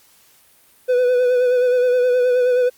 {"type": "tone with vibrato", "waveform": "triangle", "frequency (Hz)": 497.7, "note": "B4", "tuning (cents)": 13, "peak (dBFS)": -11, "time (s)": [0.88, 2.7], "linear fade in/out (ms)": 20, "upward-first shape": "sine", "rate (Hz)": 9.5, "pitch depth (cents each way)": 32, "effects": ["white hiss -53 dBFS RMS until 2.77 s", "Opus 48 kbps"]}